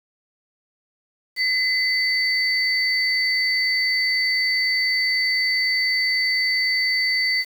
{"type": "tone pair together", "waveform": "sine", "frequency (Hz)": [2031, 4550], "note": ["B6", "C#8"], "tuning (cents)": [48, 44], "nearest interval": "octave + major second", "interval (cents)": 1396, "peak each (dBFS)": [-20, -22], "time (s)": [1.36, 7.45], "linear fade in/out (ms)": 50, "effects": ["7-bit"]}